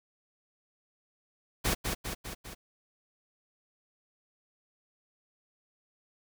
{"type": "noise with echo", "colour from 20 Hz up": "pink", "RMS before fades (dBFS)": -28, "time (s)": [1.64, 1.75], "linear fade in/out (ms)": 20, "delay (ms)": 200, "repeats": 4, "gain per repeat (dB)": -4, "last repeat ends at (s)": 2.55, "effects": []}